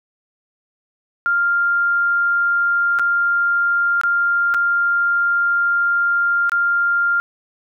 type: tone with dropouts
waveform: sine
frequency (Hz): 1396.9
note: F6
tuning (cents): 0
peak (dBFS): -14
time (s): 1.26-7.2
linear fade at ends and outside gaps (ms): 0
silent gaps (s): 2.988-2.995 / 4.013-4.035 / 4.54-4.545 / 6.495-6.519
effects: none